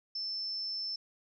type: tone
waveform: sine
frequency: 5300 Hz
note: E8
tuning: 9 cents sharp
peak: -34 dBFS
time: 0.15-0.96 s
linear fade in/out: 5 ms
effects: none